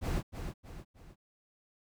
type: noise with echo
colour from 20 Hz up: brown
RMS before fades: -32 dBFS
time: 0.01-0.23 s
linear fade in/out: 50 ms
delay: 310 ms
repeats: 3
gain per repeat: -7 dB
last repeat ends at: 1.16 s
effects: none